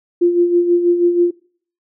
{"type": "tone with tremolo", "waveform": "sine", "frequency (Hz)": 348.6, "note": "F4", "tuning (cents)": -3, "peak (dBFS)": -8, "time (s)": [0.21, 1.31], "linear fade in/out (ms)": 10, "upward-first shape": "sine", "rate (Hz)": 6.2, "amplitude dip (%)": 55, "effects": ["noise-tail reverb RT60 0.5 s tail -21 dB re dry"]}